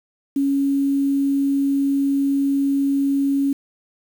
sine tone, 277.2 Hz, C#4, in tune, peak -16 dBFS, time 0.36-3.53 s, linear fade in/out 5 ms, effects 7-bit

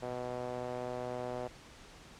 sawtooth tone with band-pass filter, 124.1 Hz, B2, 9 cents sharp, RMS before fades -39 dBFS, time 0.02-1.48 s, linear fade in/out 10 ms, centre 610 Hz, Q 2.2, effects pink hiss -54 dBFS RMS until 2.19 s + low-pass 7000 Hz 12 dB/octave

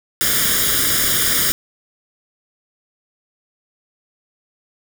white noise with comb filter, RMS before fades -17 dBFS, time 0.21-1.52 s, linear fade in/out 0 ms, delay 0.58 ms, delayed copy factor +0.85, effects none

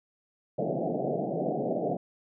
white band-pass noise, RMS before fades -30 dBFS, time 0.58-1.97 s, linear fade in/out 5 ms, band 130 to 740 Hz, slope 96 dB/octave, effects none

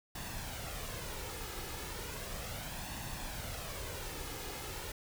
pink noise with flanger, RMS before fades -42 dBFS, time 0.15-4.92 s, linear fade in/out 5 ms, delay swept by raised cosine 1.1 to 2.4 ms, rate 0.35 Hz, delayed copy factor +0.5, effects none

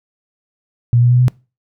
sine tone with pitch steps, 119.7 / 121.65 / 123.64 / 125.65 Hz, A#2 / B2 / B2 / B2, +46 / -26 / +2 / +30 cents, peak -8 dBFS, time 0.93-1.282 s, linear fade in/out 0 ms, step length 88 ms, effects noise-tail reverb RT60 0.3 s tail -23 dB re dry

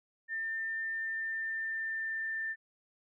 sine tone with pitch glide, 1798 to 1786.6 Hz, A6 to A6, +37 to +26 cents, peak -33 dBFS, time 0.28-2.56 s, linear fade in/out 50 ms, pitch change -11 cents, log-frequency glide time 0.95-2.42 s, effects none

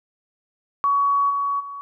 sine tone with level steps, 1125 Hz, C#6, 25 cents sharp, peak -16 / -20 / -31 dBFS, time 0.84-1.81 s, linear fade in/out 0 ms, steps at 1.29 / 1.59 s, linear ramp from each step 20 ms, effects none

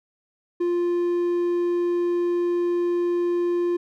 triangle tone, 349.2 Hz, F4, in tune, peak -18 dBFS, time 0.6-3.77 s, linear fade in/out 10 ms, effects none

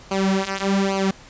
sawtooth tone with flanger, 194.3 Hz, G3, 15 cents flat, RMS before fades -21 dBFS, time 0.11-1.11 s, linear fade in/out 5 ms, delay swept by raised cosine 0.55 to 5.45 ms, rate 1.2 Hz, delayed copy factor -0.9, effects pink hiss -45 dBFS RMS until 1.29 s + resampled to 16000 Hz

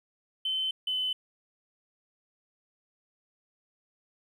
triangle tone pair in turn, 3066 / 3029 Hz, G7 / F#7, -39 / +40 cents, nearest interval unison, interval 21 cents, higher first, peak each -24 dBFS, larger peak neither, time 0.45-0.71 / 0.87-1.13 s, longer neither, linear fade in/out 5 ms, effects tanh soft clip ceiling -25 dBFS

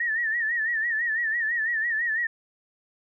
sine tone with vibrato, 1827 Hz, A#6, 35 cents flat, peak -23 dBFS, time 0-2.27 s, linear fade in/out 5 ms, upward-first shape sine, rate 6 Hz, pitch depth 95 cents each way, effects none

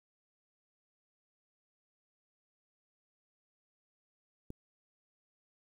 click, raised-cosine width 3 ms, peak -30 dBFS, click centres 4.504 s, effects 10-bit

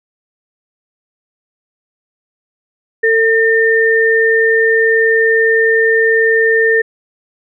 sine tone pair together, 450 / 1810.4 Hz, A4 / A6, +39 / +49 cents, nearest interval 2 octaves, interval 2410 cents, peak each -11 dBFS, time 3.03-6.82 s, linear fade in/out 10 ms, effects none

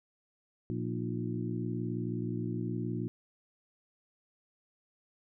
harmonic tone with a mistuned harmonic, 59.1 Hz, A#1, 24 cents sharp, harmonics 2 / 3 / 4 / 5 / 6, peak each -36 / -38 / -39 / -40 / -41 dBFS, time 0.7-3.08 s, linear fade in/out 0 ms, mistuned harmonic 5, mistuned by +72 cents, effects none

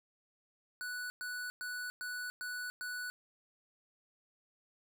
square tone bursts, 1480 Hz, F#6, in tune, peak -39 dBFS, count 6, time 0.81-3.1 s, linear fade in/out 0 ms, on 290 ms, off 110 ms, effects none

